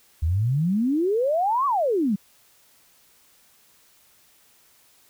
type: exponential two-way sweep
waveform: sine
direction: up then down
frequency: 74.3 to 1158 to 185.7 Hz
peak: -19 dBFS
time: 0.22-2.16 s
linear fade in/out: 10 ms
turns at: 1.66 s
effects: white hiss -58 dBFS RMS until 5.09 s